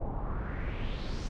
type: noise with low-pass filter sweep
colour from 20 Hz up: brown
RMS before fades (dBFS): -34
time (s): 0-1.29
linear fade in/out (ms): 20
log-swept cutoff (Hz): 690 to 6300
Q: 2.9
effects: none